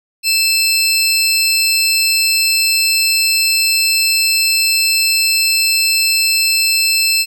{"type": "tone pair together", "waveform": "25% pulse", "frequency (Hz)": [2637, 4186], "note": ["E7", "C8"], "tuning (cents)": [0, 0], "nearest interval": "minor sixth", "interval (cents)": 800, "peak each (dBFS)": -10, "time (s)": [0.23, 7.26], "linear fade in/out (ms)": 50, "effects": []}